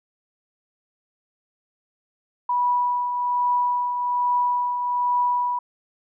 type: tone with tremolo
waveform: sine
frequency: 979 Hz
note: B5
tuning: 15 cents flat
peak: -17 dBFS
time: 2.49-5.59 s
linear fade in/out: 5 ms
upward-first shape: triangle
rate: 1.2 Hz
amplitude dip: 50%
effects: none